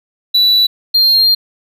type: tone pair in turn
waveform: triangle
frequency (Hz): 3951 / 4201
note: B7 / C8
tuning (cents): 0 / +6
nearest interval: minor second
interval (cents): 106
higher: second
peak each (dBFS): -6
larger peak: neither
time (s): 0.34-0.67 / 0.94-1.35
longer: second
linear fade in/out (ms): 10
effects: none